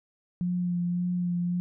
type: tone with vibrato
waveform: sine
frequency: 176.7 Hz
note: F3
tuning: 21 cents sharp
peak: -25 dBFS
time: 0.41-1.6 s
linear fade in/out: 0 ms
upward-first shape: sine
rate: 1.8 Hz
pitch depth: 19 cents each way
effects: none